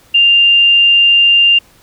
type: tone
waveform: sine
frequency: 2794 Hz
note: F7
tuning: in tune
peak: -5 dBFS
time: 0.14-1.59 s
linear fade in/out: 10 ms
effects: pink hiss -47 dBFS RMS until 1.82 s